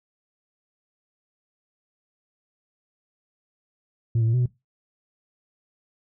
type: tone with pitch steps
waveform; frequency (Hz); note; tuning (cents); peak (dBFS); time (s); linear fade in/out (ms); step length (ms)
sine; 115.8 / 112.3 / 114.6 / 125.1 / 123.3; A#2 / A2 / A#2 / B2 / B2; -11 / +36 / -29 / +23 / -2; -16; 4.15-4.46; 5; 62
effects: noise-tail reverb RT60 0.2 s tail -19 dB re dry + tanh soft clip ceiling -17 dBFS